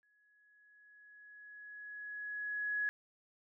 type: tone with exponential growth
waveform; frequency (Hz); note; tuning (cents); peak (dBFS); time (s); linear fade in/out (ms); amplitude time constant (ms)
sine; 1681; G#6; +20; -31; 0.03-2.89; 0; 620
effects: none